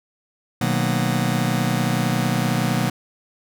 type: chord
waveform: sawtooth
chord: B major seventh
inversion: none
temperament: just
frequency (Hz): 123.47 / 154.34 / 185.21 / 231.5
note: B2 / D#3 / F#3 / A#3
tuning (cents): 0 / -14 / +2 / -12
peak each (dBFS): -19 / -20 / -20 / -21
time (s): 0.61-2.9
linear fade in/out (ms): 5
effects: none